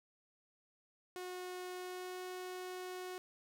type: tone with pitch glide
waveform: sawtooth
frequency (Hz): 363.8 to 366.5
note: F#4 to F#4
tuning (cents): -29 to -16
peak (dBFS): -39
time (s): 1.16-3.18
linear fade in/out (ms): 0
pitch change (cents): +13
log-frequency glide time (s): 1.75-2.22
effects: none